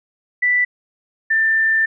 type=tone pair in turn; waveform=sine; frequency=1975.5 / 1783.3 Hz; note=B6 / A6; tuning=0 / +23 cents; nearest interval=major second; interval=177 cents; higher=first; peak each=-13 dBFS; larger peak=neither; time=0.42-0.65 / 1.3-1.86 s; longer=second; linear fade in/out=10 ms; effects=none